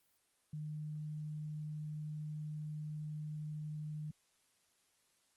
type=tone; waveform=sine; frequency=152.1 Hz; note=D#3; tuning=39 cents flat; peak=-40 dBFS; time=0.53-4.11 s; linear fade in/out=5 ms; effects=white hiss -75 dBFS RMS until 5.36 s + Opus 24 kbps